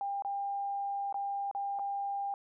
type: tone with dropouts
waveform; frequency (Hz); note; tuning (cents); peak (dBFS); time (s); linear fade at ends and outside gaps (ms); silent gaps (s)
sine; 799; G5; +33; -32; 0.01-2.34; 1; 0.222-0.248 / 1.126-1.143 / 1.513-1.549 / 1.789-1.794
effects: none